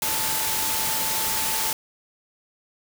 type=tone in noise; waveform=sine; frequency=880 Hz; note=A5; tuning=in tune; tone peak=-33 dBFS; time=0.02-1.73 s; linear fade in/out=2 ms; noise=white; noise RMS=-25 dBFS; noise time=0.02-1.73 s; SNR=-11 dB; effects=none